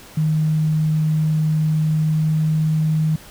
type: tone with pitch glide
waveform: sine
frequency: 155.56 to 156.46 Hz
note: D#3 to D#3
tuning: 0 to +10 cents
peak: -15 dBFS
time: 0.17-3.16 s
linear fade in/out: 5 ms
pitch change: +10 cents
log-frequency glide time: 1.86-2.68 s
effects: pink hiss -42 dBFS RMS until 3.3 s